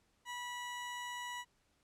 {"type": "tone", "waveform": "20% pulse", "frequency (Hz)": 975, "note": "B5", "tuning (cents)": -23, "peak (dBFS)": -36, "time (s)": [0.25, 1.45], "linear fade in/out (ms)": 50, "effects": ["pink hiss -75 dBFS RMS until 1.83 s", "low-pass 10000 Hz 12 dB/octave"]}